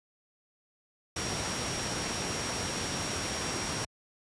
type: tone in noise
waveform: sine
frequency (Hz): 5610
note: F8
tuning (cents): +7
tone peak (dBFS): -39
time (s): 1.16-3.85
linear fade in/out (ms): 5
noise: pink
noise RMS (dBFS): -33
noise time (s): 1.16-3.85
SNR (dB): -9
effects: high-pass 80 Hz 12 dB/octave + resampled to 22050 Hz